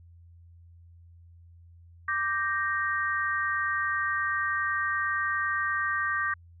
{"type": "chord", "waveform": "sine", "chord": "G minor", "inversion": "second", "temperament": "equal", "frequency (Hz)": [1174.7, 1568, 1864.7], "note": ["D6", "G6", "Bb6"], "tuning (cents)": [0, 0, 0], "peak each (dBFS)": -30, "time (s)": [2.08, 6.34], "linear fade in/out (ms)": 5, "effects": ["added 85 Hz sine -50 dBFS peak until 6.6 s"]}